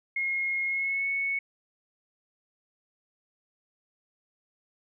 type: tone with pitch glide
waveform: sine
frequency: 2153 to 2211 Hz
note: C7 to C#7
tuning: +49 to -5 cents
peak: -26 dBFS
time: 0.16-1.39 s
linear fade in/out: 5 ms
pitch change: +46 cents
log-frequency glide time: 0.66-1.07 s
effects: none